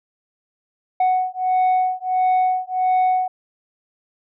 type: beating tone pair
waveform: sine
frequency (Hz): 740 / 741.5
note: F#5 / F#5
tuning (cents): 0 / +4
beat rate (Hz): 1.5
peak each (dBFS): -17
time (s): 1-3.28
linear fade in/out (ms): 5
effects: tanh soft clip ceiling -13 dBFS